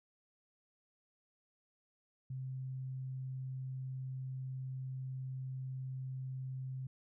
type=tone; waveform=sine; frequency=130.81 Hz; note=C3; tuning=in tune; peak=-39 dBFS; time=2.3-6.87 s; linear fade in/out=5 ms; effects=none